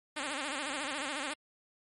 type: tone with vibrato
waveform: 5% pulse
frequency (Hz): 283.7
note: C#4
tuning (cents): +40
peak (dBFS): -23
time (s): 0.16-1.34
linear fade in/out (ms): 10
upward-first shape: sine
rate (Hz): 14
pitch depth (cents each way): 140
effects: MP3 48 kbps